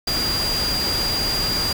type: tone in noise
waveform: sine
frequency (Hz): 4791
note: D8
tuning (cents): +34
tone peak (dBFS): -21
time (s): 0.07-1.73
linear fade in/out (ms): 5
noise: pink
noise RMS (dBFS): -26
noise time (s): 0.07-1.73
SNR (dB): +2
effects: none